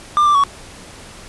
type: tone with pitch steps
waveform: triangle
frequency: 1194 / 1177 / 1121 Hz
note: D6 / D6 / C#6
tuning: +28 / +3 / +19 cents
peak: -8 dBFS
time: 0.17-0.437 s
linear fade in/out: 0 ms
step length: 89 ms
effects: pink hiss -38 dBFS RMS until 1.28 s + resampled to 24000 Hz